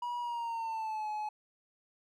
triangle tone with pitch glide, 965 to 849.8 Hz, B5 to G#5, -40 to +40 cents, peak -32 dBFS, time 0.02-1.29 s, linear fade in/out 5 ms, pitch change -220 cents, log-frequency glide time 0.2-1.09 s, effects none

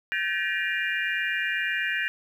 sine tone cluster, 1543 / 1733 / 1895 / 2398 / 2816 Hz, G6 / A6 / A#6 / D7 / F7, -28 / -27 / +28 / +36 / +14 cents, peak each -31 / -30 / -31 / -31 / -35 dBFS, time 0.12-2.08 s, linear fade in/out 0 ms, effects 9-bit

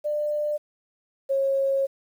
sine tone pair in turn, 596 / 544.5 Hz, D5 / C#5, +25 / -31 cents, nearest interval major second, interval 156 cents, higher first, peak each -23 / -20 dBFS, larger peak second, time 0.04-0.58 / 1.29-1.87 s, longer second, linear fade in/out 20 ms, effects 9-bit

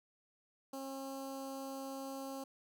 15% pulse tone with notch filter, 270.1 Hz, C#4, 45 cents flat, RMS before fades -44 dBFS, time 0.73-2.44 s, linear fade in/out 5 ms, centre 2200 Hz, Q 0.7, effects none

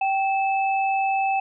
sine tone pair together, 778.6 / 2619 Hz, G5 / E7, -12 / -12 cents, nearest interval octave + major sixth, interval 2100 cents, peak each -20 / -28 dBFS, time 0.01-1.4 s, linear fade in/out 5 ms, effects none

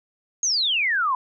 sine exponential sweep, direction down, 6645 to 979 Hz, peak -19 dBFS, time 0.43-1.15 s, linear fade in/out 2 ms, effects none

